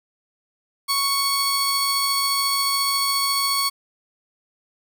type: tone pair together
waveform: sawtooth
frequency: 1108.7 / 4449 Hz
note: C#6 / C#8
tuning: 0 / +5 cents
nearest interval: 2 octaves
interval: 2405 cents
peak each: -19 dBFS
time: 0.88-3.7 s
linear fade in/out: 20 ms
effects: none